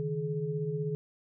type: tone cluster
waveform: sine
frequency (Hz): 142.2 / 158.2 / 423.1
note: C#3 / D#3 / G#4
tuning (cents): +45 / +29 / +32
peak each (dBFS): -37 / -33 / -34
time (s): 0-0.95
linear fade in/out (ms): 0
effects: none